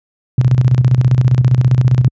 sine tone with tremolo, 125.8 Hz, B2, 32 cents sharp, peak -5 dBFS, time 0.38-2.08 s, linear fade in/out 2 ms, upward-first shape square, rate 15 Hz, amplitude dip 65%, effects high-pass 60 Hz 12 dB/octave + resampled to 16000 Hz

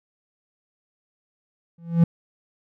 triangle tone with exponential growth, 168.2 Hz, E3, 35 cents sharp, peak -7 dBFS, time 1.78-2.04 s, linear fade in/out 5 ms, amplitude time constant 55 ms, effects none

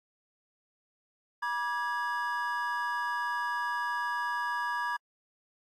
triangle chord, G# diminished, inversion first, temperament equal with one note detuned, 966.3 / 1174.7 / 1661.2 Hz, B5 / D6 / G#6, -38 / 0 / 0 cents, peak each -31 / -35 / -32 dBFS, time 1.42-4.97 s, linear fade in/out 10 ms, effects AAC 64 kbps

